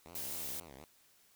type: tone with vibrato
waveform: 5% pulse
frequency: 75.3 Hz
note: D2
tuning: 44 cents sharp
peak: -40 dBFS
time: 0.06-0.84 s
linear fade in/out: 0 ms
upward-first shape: sine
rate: 4 Hz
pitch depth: 250 cents each way
type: noise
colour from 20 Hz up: blue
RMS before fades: -41 dBFS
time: 0.15-0.6 s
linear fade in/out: 2 ms
effects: white hiss -67 dBFS RMS until 1.35 s